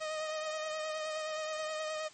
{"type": "tone with vibrato", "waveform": "sawtooth", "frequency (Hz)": 622.3, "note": "D#5", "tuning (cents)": 0, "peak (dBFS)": -31, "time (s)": [0, 2.09], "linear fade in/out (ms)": 20, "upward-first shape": "sine", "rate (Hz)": 9.5, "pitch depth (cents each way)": 22, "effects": ["white hiss -56 dBFS RMS until 2.13 s", "MP3 32 kbps"]}